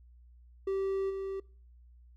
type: tone with level steps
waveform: triangle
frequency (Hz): 387.9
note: G4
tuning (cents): -18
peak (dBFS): -27 / -32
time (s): 0.67-1.4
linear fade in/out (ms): 5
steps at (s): 1.09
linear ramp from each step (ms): 20
effects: noise-tail reverb RT60 0.5 s tail -25 dB re dry + added 60 Hz sine -54 dBFS peak until 2.16 s